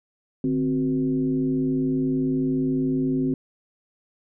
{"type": "tone with frequency modulation", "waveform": "sine", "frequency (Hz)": 261.5, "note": "C4", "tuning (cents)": -1, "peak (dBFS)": -20, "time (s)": [0.44, 3.34], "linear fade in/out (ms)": 2, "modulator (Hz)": 111, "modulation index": 0.75, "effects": []}